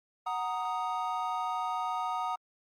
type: chord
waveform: triangle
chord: D# minor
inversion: first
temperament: equal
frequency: 740 / 932.3 / 1244.5 Hz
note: F#5 / A#5 / D#6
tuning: 0 / 0 / 0 cents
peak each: -33 dBFS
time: 0.26-2.36 s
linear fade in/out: 10 ms
effects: Opus 48 kbps